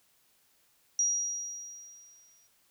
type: tone with exponential decay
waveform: sine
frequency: 5740 Hz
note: F8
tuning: 47 cents sharp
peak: -23 dBFS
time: 0.99-2.47 s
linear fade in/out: 1 ms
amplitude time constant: 320 ms
effects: white hiss -68 dBFS RMS until 2.7 s